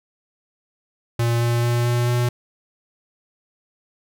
square tone with pitch steps, 117.7 / 118.66 / 119.62 / 120.59 / 121.57 Hz, A#2 / A#2 / A#2 / B2 / B2, +17 / +31 / +45 / -41 / -27 cents, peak -18 dBFS, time 1.19-2.29 s, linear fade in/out 5 ms, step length 220 ms, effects none

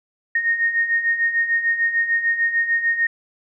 sine beating tone pair, 1847 / 1853.7 Hz, A#6 / A#6, -16 / -10 cents, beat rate 6.7 Hz, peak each -24 / -18 dBFS, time 0.35-3.07 s, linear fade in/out 5 ms, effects none

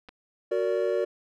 clicks, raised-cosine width 0.3 ms, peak -30 dBFS, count 2, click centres 0.087 / 0.091 s
triangle chord, Gb augmented, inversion none, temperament just, 370 / 462.5 / 578.1 Hz, Gb4 / Bb4 / D5, 0 / -14 / -27 cents, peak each -26 dBFS, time 0.51-1.05 s, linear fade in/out 10 ms
effects none

